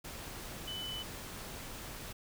sine tone in noise, 3000 Hz, F#7, 23 cents sharp, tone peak -39 dBFS, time 0.67-1.03 s, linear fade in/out 10 ms, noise pink, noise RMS -45 dBFS, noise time 0.04-2.13 s, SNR +3 dB, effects none

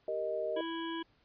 sine chord, Eb major, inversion first, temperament equal, 392 / 466.2 / 622.3 Hz, G4 / Bb4 / Eb5, 0 / 0 / 0 cents, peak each -40 / -38 / -34 dBFS, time 0.08-0.61 s, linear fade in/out 2 ms
harmonic tone, 330 Hz, E4, 2 cents sharp, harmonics 1 / 3 / 5 / 7 / 9 / 10, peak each -37 / -42 / -46 / -55 / -48 / -48 dBFS, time 0.56-1.03 s, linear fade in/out 10 ms
effects pink hiss -70 dBFS RMS until 1.24 s + resampled to 11025 Hz

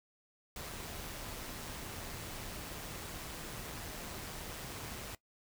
pink noise with amplitude modulation, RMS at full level -43 dBFS, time 0.56-5.15 s, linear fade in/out 2 ms, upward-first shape sine, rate 154 Hz, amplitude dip 30%, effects noise-tail reverb RT60 0.1 s tail -19 dB re dry

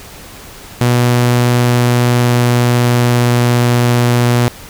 sawtooth tone with pitch glide, 121.8 to 121.03 Hz, B2 to B2, -24 to -35 cents, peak -5 dBFS, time 0.81-4.48 s, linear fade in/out 0 ms, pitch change -11 cents, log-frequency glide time 1.59-3.68 s, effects pink hiss -34 dBFS RMS until 4.69 s

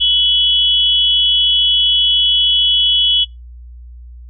sine tone pair together, 2984 / 3349 Hz, F#7 / G#7, +14 / +14 cents, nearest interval major second, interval 200 cents, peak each -13 dBFS, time 0-3.25 s, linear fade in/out 20 ms, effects noise-tail reverb RT60 0.2 s tail -22 dB re dry + added 60 Hz sine -32 dBFS peak until 4.29 s

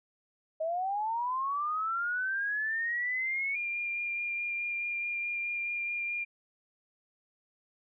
sine linear sweep, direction up, 622.3 to 2241 Hz, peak -29 dBFS, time 0.6-3.56 s, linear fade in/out 10 ms
sine tone with vibrato, 2400 Hz, D7, 37 cents sharp, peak -31 dBFS, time 3.54-6.25 s, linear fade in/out 20 ms, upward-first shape sine, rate 4.7 Hz, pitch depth 11 cents each way
effects none

